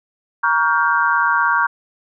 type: chord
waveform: sine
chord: G half-diminished seventh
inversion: first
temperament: just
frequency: 940.8 / 1128.9 / 1411.2 / 1568 Hz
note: Bb5 / Db6 / F6 / G6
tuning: +16 / +31 / +18 / 0 cents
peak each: -19 dBFS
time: 0.43-1.67 s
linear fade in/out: 10 ms
effects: none